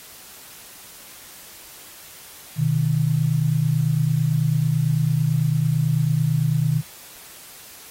sine tone pair together, 126.38 / 155.4 Hz, B2 / D#3, +40 / -2 cents, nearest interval major third, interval 358 cents, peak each -21 / -19 dBFS, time 2.56-6.83 s, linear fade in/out 50 ms, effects white hiss -43 dBFS RMS until 7.9 s + AAC 48 kbps

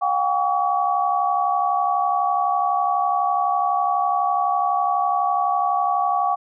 sine tone cluster, 722 / 794 / 1133 Hz, F#5 / G5 / C#6, -43 / +22 / +37 cents, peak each -22 dBFS, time 0.01-6.36 s, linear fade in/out 20 ms, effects none

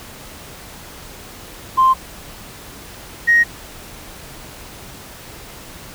sine tone pair in turn, 1046.5 / 1875.5 Hz, C6 / A#6, 0 / +10 cents, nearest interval minor seventh, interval 1010 cents, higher second, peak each -8 dBFS, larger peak neither, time 1.77-1.94 / 3.27-3.44 s, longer neither, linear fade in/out 20 ms, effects tanh soft clip ceiling -4 dBFS + pink hiss -37 dBFS RMS until 5.94 s

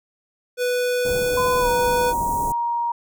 square tone, 493.9 Hz, B4, in tune, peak -20 dBFS, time 0.57-2.14 s, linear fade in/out 50 ms
pink band-stop noise, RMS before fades -30 dBFS, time 1.05-2.52 s, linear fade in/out 2 ms, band 890 to 6600 Hz, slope 48 dB/octave
sine tone with pitch glide, 1016 to 942.5 Hz, B5 to A#5, +49 to +19 cents, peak -20 dBFS, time 1.37-2.92 s, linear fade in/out 5 ms, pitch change -130 cents, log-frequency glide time 1.59-1.69 s
effects none

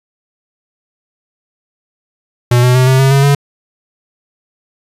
square tone with pitch steps, 121.9 / 124.97 / 128.11 / 131.33 / 134.63 / 138.02 / 141.49 Hz, B2 / B2 / C3 / C3 / C3 / C#3 / C#3, -22 / +21 / -36 / +7 / +50 / -7 / +36 cents, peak -7 dBFS, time 2.51-3.35 s, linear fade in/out 5 ms, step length 120 ms, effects resampled to 32000 Hz

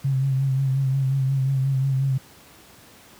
sine tone with vibrato, 134.4 Hz, C3, 47 cents sharp, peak -18 dBFS, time 0.04-2.18 s, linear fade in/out 10 ms, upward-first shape sine, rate 5.6 Hz, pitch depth 39 cents each way, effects pink hiss -49 dBFS RMS until 3.19 s + high-pass 80 Hz 12 dB/octave

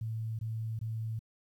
sine tone bursts, 111.8 Hz, A2, 28 cents sharp, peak -33 dBFS, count 3, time 0.01-1.192 s, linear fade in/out 5 ms, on 380 ms, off 21 ms, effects 11-bit

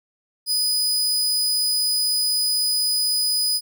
sawtooth tone, 4978 Hz, D#8, in tune, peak -16 dBFS, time 0.46-3.61 s, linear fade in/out 50 ms, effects none

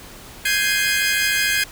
sawtooth chord, Ab major seventh, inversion third, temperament equal, 1568 / 1661.2 / 2093 / 2489 Hz, G6 / Ab6 / C7 / Eb7, 0 / 0 / 0 / 0 cents, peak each -20 / -18 / -21 / -20 dBFS, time 0.45-1.64 s, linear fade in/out 5 ms, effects pink hiss -40 dBFS RMS until 1.71 s

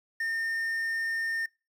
triangle tone with quantisation, 1818 Hz, A#6, 44 cents flat, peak -26 dBFS, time 0.2-1.46 s, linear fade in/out 5 ms, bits 9, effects noise-tail reverb RT60 0.3 s tail -26 dB re dry

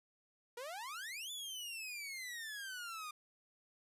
sawtooth exponential two-way sweep, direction up then down, 461.2 to 3520 to 1204 Hz, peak -40 dBFS, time 0.57-3.11 s, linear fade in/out 5 ms, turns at 1.31 s, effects resampled to 32000 Hz

